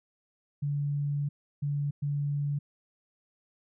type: tone bursts at uneven times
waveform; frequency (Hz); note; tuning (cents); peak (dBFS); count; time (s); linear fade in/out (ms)
sine; 143.9; D3; -35; -27; 3; 0.62-1.29 / 1.62-1.91 / 2.02-2.59; 10
effects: none